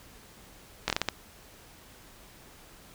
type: slowing click train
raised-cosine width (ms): 0.2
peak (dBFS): -8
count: 6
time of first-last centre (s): 0.88-1.087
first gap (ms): 20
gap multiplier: 1.37
effects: pink hiss -53 dBFS RMS until 2.94 s